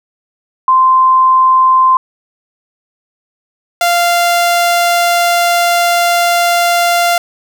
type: tone pair in turn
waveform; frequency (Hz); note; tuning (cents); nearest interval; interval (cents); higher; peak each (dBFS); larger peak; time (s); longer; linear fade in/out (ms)
sine / sawtooth; 1040 / 694.1; C6 / F5; -11 / -11; perfect fifth; 700; first; -5; neither; 0.68-1.97 / 3.81-7.18; second; 2
effects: none